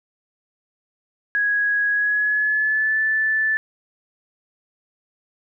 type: tone with pitch glide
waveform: sine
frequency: 1661.2 to 1752.9 Hz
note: G#6 to A6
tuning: 0 to -7 cents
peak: -17 dBFS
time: 1.35-3.57 s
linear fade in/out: 0 ms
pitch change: +93 cents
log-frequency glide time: 1.9-2.99 s
effects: none